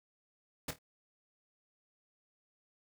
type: noise with echo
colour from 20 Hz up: pink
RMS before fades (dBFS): -37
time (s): 0.68-0.71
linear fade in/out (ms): 5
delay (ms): 26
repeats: 3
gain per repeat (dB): -11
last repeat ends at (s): 0.788
effects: none